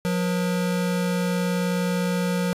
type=tone pair together; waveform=square; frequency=179.4 / 478.9 Hz; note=F3 / A#4; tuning=+47 / +47 cents; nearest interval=octave + perfect fourth; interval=1700 cents; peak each=-23 / -30 dBFS; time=0.05-2.53 s; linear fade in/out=0 ms; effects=resampled to 32000 Hz